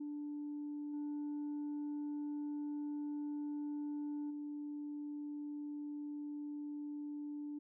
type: tone with level steps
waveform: sine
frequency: 293.7 Hz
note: D4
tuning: in tune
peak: -39 / -36 / -40 dBFS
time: 0-7.59 s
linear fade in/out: 10 ms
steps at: 0.93 / 4.3 s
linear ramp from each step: 10 ms
effects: tanh soft clip ceiling -37 dBFS